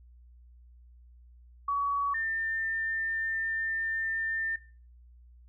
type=tone pair in turn; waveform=sine; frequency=1130 / 1798.6 Hz; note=C#6 / A6; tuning=+33 / +38 cents; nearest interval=minor sixth; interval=805 cents; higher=second; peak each=-26 / -29 dBFS; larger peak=first; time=1.68-2.14 / 2.14-4.56 s; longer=second; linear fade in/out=5 ms; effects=noise-tail reverb RT60 0.4 s tail -18 dB re dry + added 60 Hz sine -52 dBFS peak until 5.48 s